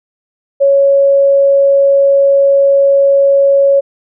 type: tone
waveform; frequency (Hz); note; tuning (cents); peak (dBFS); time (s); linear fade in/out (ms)
sine; 555; C#5; +2; -5; 0.6-3.81; 20
effects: none